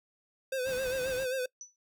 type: tone with vibrato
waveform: square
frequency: 517 Hz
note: C5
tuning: 21 cents flat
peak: -31 dBFS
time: 0.52-1.46 s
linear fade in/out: 5 ms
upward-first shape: sine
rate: 7.5 Hz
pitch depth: 63 cents each way
type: noise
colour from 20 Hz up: pink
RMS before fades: -45 dBFS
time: 0.64-1.27 s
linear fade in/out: 50 ms
type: tone with exponential decay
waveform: sine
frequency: 5960 Hz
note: F#8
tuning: 12 cents sharp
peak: -38 dBFS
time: 1.61-1.76 s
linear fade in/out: 1 ms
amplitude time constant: 31 ms
effects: noise-tail reverb RT60 0.1 s tail -23 dB re dry

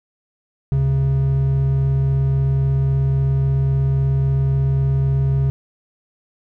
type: tone pair together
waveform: triangle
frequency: 71.9 / 135.6 Hz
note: D2 / C#3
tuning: -36 / -38 cents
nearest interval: major seventh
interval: 1098 cents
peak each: -21 / -13 dBFS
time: 0.72-5.5 s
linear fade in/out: 0 ms
effects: none

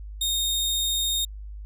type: tone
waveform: sawtooth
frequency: 3694 Hz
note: A#7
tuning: 16 cents flat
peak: -20 dBFS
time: 0.21-1.25 s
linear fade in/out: 5 ms
effects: added 51 Hz sine -35 dBFS peak until 1.65 s

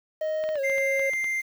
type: tone with pitch glide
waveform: triangle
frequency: 622.3 to 544.9 Hz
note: D#5 to C#5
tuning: 0 to -30 cents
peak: -23 dBFS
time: 0.21-1.1 s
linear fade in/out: 5 ms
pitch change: -230 cents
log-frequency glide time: 0.54-0.6 s
type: clicks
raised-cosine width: 0.3 ms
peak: -24 dBFS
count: 8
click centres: 0.439 / 0.49 / 0.556 / 0.698 / 0.782 / 0.995 / 1.135 / 1.243 s
type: tone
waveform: triangle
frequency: 2093 Hz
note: C7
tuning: in tune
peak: -23 dBFS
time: 0.63-1.42 s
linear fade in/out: 20 ms
effects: 8-bit

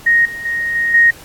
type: tone with level steps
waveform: sine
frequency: 1867 Hz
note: A#6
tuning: 2 cents sharp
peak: -8 / -24 / -16 / -13 / -6 dBFS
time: 0.06-1.11 s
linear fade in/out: 10 ms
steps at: 0.25 / 0.45 / 0.75 / 0.94 s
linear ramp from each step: 5 ms
effects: pink hiss -39 dBFS RMS until 1.24 s + AAC 64 kbps

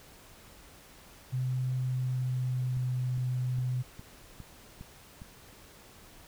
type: tone with pitch glide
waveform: sine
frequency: 128.1 to 126.34 Hz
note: C3 to B2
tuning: -36 to +40 cents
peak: -28 dBFS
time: 1.32-3.83 s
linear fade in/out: 20 ms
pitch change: -24 cents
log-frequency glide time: 1.81-3.01 s
type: click train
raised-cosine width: 5 ms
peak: -32 dBFS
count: 7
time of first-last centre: 2.77-5.219 s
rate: 2.45 Hz
effects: pink hiss -54 dBFS RMS until 6.27 s

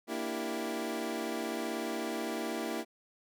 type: chord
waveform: 25% pulse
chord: E half-diminished seventh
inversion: second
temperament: equal with one note detuned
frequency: 233.1 / 293.7 / 329.6 / 390.9 Hz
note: Bb3 / D4 / E4 / G4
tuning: 0 / 0 / 0 / -5 cents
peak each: -35 / -38 / -34 / -37 dBFS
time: 0.07-2.85 s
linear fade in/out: 50 ms
effects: none

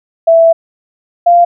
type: tone pair in turn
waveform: sine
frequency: 661 / 694.1 Hz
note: E5 / F5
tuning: +5 / -11 cents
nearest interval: minor second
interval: 84 cents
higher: second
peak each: -3 dBFS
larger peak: neither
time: 0.27-0.53 / 1.26-1.45 s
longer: first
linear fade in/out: 10 ms
effects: none

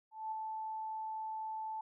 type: tone with ADSR envelope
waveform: sine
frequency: 876 Hz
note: A5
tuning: 8 cents flat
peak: -35 dBFS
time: 0.11-1.81 s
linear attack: 210 ms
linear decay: 3 ms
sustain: -3 dB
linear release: 4 ms
effects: none

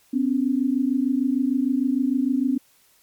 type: tone pair together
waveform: sine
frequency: 253.4 / 280 Hz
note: B3 / C#4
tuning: +45 / +18 cents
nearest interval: major second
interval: 173 cents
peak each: -21 / -22 dBFS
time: 0.13-2.58 s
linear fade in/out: 10 ms
effects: white hiss -59 dBFS RMS until 3.02 s + MP3 96 kbps

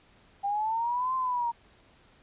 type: linear two-way sweep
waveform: sine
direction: up then down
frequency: 790 to 1046.5 to 927 Hz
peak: -26 dBFS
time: 0.43-1.52 s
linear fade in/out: 20 ms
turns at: 1.15 s
effects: pink hiss -60 dBFS RMS until 2.22 s + resampled to 8000 Hz

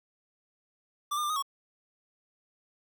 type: tone with pitch steps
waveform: square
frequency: 1173 / 1210 / 1188 / 1247 / 1110 Hz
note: D6 / D#6 / D6 / D#6 / C#6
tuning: -2 / -49 / +20 / +3 / +2 cents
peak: -29 dBFS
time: 1.11-1.425 s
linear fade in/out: 10 ms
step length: 63 ms
effects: 10-bit

